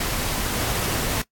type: noise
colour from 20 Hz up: pink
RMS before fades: -25 dBFS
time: 0-1.22 s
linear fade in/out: 5 ms
effects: noise-tail reverb RT60 0.1 s tail -20 dB re dry + AAC 64 kbps